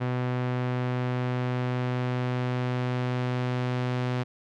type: tone with low-pass filter sweep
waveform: sawtooth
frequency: 125.1 Hz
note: B2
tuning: 23 cents sharp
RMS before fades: -28 dBFS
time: 0-4.24 s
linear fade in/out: 20 ms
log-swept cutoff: 2300 to 3600 Hz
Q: 0.79
effects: none